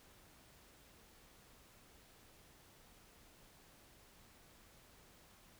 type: silence
effects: pink hiss -64 dBFS RMS until 5.59 s